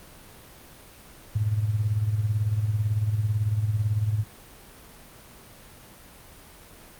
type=tone with tremolo; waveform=sine; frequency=106.4 Hz; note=G#2; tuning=42 cents sharp; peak=-19 dBFS; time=1.35-4.24 s; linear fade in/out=10 ms; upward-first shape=sine; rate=18 Hz; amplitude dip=65%; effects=pink hiss -48 dBFS RMS until 6.99 s + Opus 32 kbps